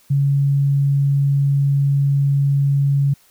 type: tone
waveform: sine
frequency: 140 Hz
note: C#3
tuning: 18 cents sharp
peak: -13 dBFS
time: 0.1-3.14 s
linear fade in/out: 10 ms
effects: white hiss -54 dBFS RMS until 3.3 s